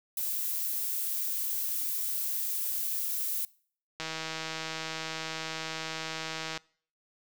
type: noise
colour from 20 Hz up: violet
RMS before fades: -32 dBFS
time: 0.17-3.45 s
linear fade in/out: 2 ms
type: click train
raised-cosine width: 0.2 ms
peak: -18 dBFS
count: 413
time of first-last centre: 4-6.575 s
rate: 160 Hz
effects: noise-tail reverb RT60 0.5 s tail -23 dB re dry